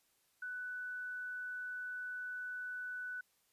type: tone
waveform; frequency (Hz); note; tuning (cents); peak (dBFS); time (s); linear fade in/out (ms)
sine; 1490; F#6; +12; -40; 0.42-3.21; 5
effects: white hiss -75 dBFS RMS until 3.52 s + resampled to 32000 Hz